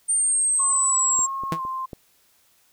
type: exponential sweep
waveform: sine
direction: down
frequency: 8870 to 7480 Hz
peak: -18 dBFS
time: 0.08-1.27 s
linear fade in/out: 20 ms
type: tone with vibrato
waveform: sine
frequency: 1064 Hz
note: C6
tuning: 29 cents sharp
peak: -26 dBFS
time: 0.59-1.86 s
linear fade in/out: 10 ms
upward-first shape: square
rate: 1.5 Hz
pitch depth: 27 cents each way
type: clicks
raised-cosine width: 2 ms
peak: -25 / -25 / -28 / -21 dBFS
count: 4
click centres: 1.191 / 1.436 / 1.651 / 1.932 s
type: tone with exponential decay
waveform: sawtooth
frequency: 164.81 Hz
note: E3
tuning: in tune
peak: -16 dBFS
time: 1.52-1.61 s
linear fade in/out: 2 ms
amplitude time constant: 18 ms
effects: white hiss -61 dBFS RMS until 2.72 s